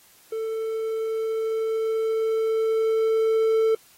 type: tone with level ramp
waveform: triangle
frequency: 444.3 Hz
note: A4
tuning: 17 cents sharp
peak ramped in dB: -24 to -15 dBFS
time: 0.32-3.75 s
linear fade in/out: 5 ms
effects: white hiss -55 dBFS RMS until 3.97 s + AAC 48 kbps